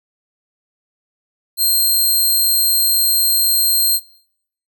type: tone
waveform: 10% pulse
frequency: 4186 Hz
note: C8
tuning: in tune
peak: -6 dBFS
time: 1.57-4 s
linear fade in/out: 50 ms
effects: noise-tail reverb RT60 0.7 s tail -22 dB re dry